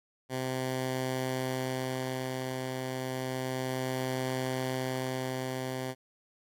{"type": "tone with tremolo", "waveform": "10% pulse", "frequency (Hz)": 129.6, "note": "C3", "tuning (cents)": -16, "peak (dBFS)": -22, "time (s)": [0.29, 5.95], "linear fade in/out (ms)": 50, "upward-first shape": "sine", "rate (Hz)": 0.31, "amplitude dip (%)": 30, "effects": ["AAC 64 kbps"]}